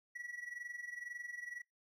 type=tone with amplitude modulation; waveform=triangle; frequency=1937 Hz; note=B6; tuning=34 cents flat; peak=-39 dBFS; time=0.15-1.62 s; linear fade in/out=10 ms; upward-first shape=sine; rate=22 Hz; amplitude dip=80%; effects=noise-tail reverb RT60 0.2 s tail -25 dB re dry

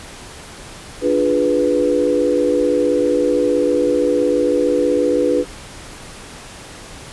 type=chord; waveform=sine; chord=D diminished seventh; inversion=none; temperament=equal; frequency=293.7 / 349.2 / 415.3 / 493.9 Hz; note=D4 / F4 / Ab4 / Cb5; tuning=0 / 0 / 0 / 0 cents; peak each=-19 / -21 / -21 / -16 dBFS; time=1.01-5.45 s; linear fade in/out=50 ms; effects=pink hiss -36 dBFS RMS until 7.12 s + resampled to 24000 Hz

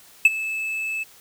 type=tone with ADSR envelope; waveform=triangle; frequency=2614 Hz; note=E7; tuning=15 cents flat; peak=-5 dBFS; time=0.25-1.04 s; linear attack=4 ms; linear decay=30 ms; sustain=-18 dB; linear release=16 ms; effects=white hiss -50 dBFS RMS until 1.2 s

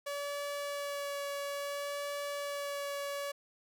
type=tone with vibrato; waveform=sawtooth; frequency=570 Hz; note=C#5; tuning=48 cents sharp; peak=-32 dBFS; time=0.06-3.32 s; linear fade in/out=10 ms; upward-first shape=sine; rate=0.59 Hz; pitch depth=11 cents each way; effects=none

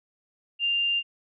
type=tone; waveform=sine; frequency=2794 Hz; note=F7; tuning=in tune; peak=-22 dBFS; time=0.59-1.03 s; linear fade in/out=50 ms; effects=none

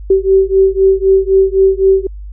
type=beating tone pair; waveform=sine; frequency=383 / 386.9 Hz; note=G4 / G4; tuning=-40 / -23 cents; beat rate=3.9 Hz; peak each=-10 dBFS; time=0.1-2.07 s; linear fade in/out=5 ms; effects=added 50 Hz sine -25 dBFS peak until 2.32 s

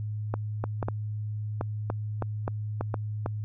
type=clicks; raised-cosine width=1 ms; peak=-15 dBFS; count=11; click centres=0.34 / 0.64 / 0.828 / 0.885 / 1.611 / 1.901 / 2.223 / 2.479 / 2.81 / 2.942 / 3.261 s; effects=added 106 Hz sine -30 dBFS peak until 3.44 s

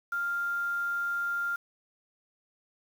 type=tone with quantisation; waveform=sine; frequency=1396.9 Hz; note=F6; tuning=in tune; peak=-28 dBFS; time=0.12-1.56 s; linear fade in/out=5 ms; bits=8; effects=none

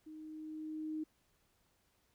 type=tone with level ramp; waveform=sine; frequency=311.1 Hz; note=D#4; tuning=in tune; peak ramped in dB=-48 to -36 dBFS; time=0.06-1.04 s; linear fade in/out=10 ms; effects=pink hiss -75 dBFS RMS until 2.14 s

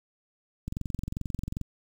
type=click train; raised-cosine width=5 ms; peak=-20 dBFS; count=22; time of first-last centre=0.68-1.613 s; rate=22.5 Hz; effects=8-bit

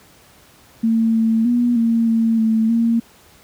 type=tone with pitch steps; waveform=sine; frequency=225.9 / 224.6 / 241.4 / 229.5 / 226.6 / 222.1 / 230.7 Hz; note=A3 / A3 / B3 / A#3 / A#3 / A3 / A#3; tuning=+46 / +36 / -39 / -27 / -49 / +16 / -18 cents; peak=-13 dBFS; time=0.83-3 s; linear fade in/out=10 ms; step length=310 ms; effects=pink hiss -49 dBFS RMS until 3.43 s + high-pass 60 Hz 12 dB/octave

